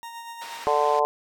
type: tone with tremolo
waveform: 40% pulse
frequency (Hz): 929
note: A#5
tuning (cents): -6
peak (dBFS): -34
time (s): 0.03-0.64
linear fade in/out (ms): 0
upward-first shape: sine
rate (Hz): 8.4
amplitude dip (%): 40
type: band-pass noise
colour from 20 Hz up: pink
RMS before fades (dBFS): -41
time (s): 0.41-1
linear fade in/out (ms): 10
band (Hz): 730 to 5800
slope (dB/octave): 12
type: harmonic tone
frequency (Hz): 147.5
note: D3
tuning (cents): +8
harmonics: 3 / 4 / 5 / 6 / 7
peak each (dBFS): -25 / -25 / -25 / -25 / -25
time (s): 0.67-1.05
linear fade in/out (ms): 0
effects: none